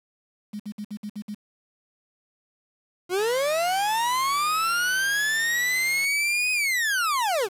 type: tone bursts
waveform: sine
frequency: 208.7 Hz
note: G#3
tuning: 9 cents sharp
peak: -30 dBFS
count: 7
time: 0.53-1.348 s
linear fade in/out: 10 ms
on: 68 ms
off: 57 ms
type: linear two-way sweep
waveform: 40% pulse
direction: up then down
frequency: 344.7 to 2518 to 344.7 Hz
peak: -21 dBFS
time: 3.09-7.49 s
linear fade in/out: 50 ms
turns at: 6.52 s
type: click train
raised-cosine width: 0.2 ms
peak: -25 dBFS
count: 478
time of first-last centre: 3.19-6.046 s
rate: 167 Hz
effects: resampled to 32000 Hz + 8-bit